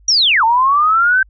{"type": "linear two-way sweep", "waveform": "sine", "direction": "down then up", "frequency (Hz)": [5850, 880, 1565], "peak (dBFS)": -9, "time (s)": [0.08, 1.23], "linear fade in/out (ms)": 5, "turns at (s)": 0.44, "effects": ["added 50 Hz sine -44 dBFS peak until 1.29 s"]}